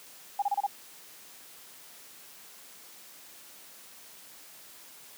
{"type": "tone bursts", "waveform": "sine", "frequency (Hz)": 809, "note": "G#5", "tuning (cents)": -46, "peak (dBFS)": -24, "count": 5, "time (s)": [0.39, 0.666], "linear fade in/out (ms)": 5, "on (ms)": 32, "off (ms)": 29, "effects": ["white hiss -51 dBFS RMS until 5.17 s", "high-pass 150 Hz 12 dB/octave"]}